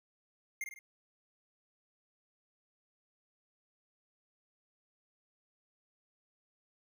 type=tone with echo; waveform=square; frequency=2114 Hz; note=C7; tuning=17 cents sharp; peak=-36 dBFS; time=0.61-0.64 s; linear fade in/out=2 ms; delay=50 ms; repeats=3; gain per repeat=-6 dB; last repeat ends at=0.79 s; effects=none